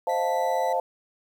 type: chord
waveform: sine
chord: F dominant seventh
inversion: second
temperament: equal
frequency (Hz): 523.3 / 622.3 / 698.5 / 880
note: C5 / Eb5 / F5 / A5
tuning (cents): 0 / 0 / 0 / 0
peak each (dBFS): -27 / -31 / -27 / -27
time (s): 0.07-0.8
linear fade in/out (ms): 2
type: tone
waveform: sawtooth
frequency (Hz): 1975.5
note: B6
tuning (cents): 0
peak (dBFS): -36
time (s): 0.09-0.73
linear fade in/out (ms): 5
effects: 9-bit